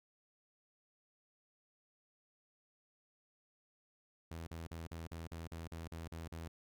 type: tone bursts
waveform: sawtooth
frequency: 82.41 Hz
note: E2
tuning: in tune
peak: -40 dBFS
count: 11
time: 4.31-6.48 s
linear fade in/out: 5 ms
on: 160 ms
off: 41 ms
effects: none